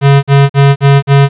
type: tone bursts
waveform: square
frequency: 139.6 Hz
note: C#3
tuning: 13 cents sharp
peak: -3 dBFS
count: 5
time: 0.01-1.29 s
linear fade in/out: 50 ms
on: 220 ms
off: 45 ms
effects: resampled to 8000 Hz + 7-bit